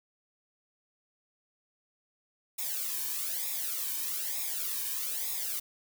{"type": "noise with flanger", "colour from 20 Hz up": "blue", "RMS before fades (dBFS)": -34, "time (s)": [2.58, 5.6], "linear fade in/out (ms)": 10, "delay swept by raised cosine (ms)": [0.66, 1.5], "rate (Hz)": 1.1, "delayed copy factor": -0.95, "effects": []}